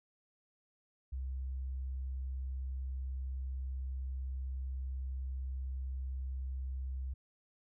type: tone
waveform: sine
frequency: 65.41 Hz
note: C2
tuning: in tune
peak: -36 dBFS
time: 1.12-7.14 s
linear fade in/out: 10 ms
effects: none